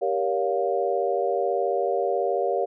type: chord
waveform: sine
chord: G half-diminished seventh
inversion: none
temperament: just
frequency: 392 / 470.4 / 564.5 / 705.6 Hz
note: G4 / Bb4 / Db5 / F5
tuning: 0 / +16 / +31 / +18 cents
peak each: -27 dBFS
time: 0.01-2.66 s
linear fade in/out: 20 ms
effects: none